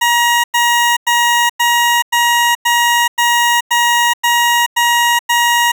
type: tone bursts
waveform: 20% pulse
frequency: 950 Hz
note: A#5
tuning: 33 cents sharp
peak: -5 dBFS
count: 11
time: 0.01-5.72 s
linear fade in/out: 10 ms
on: 430 ms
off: 98 ms
effects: none